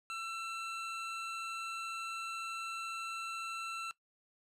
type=tone; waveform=25% pulse; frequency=1341 Hz; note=E6; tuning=29 cents sharp; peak=-35 dBFS; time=0.1-3.91 s; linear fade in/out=0 ms; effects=noise-tail reverb RT60 0.1 s tail -18 dB re dry + low-pass 8000 Hz 12 dB/octave